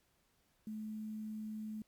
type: tone with quantisation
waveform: sine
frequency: 215.9 Hz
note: A3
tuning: 33 cents flat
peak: -40 dBFS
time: 0.67-1.82 s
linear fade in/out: 2 ms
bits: 11
effects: pink hiss -75 dBFS RMS until 1.87 s + MP3 96 kbps